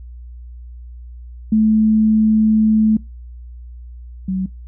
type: tone pair in turn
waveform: sine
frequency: 217.4 / 188.24 Hz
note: A3 / F#3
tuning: -21 / +30 cents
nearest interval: major second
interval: 249 cents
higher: first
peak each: -10 / -17 dBFS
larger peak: first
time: 1.52-2.97 / 4.28-4.46 s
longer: first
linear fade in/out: 5 ms
effects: noise-tail reverb RT60 0.2 s tail -23 dB re dry + added 60 Hz sine -32 dBFS peak until 4.67 s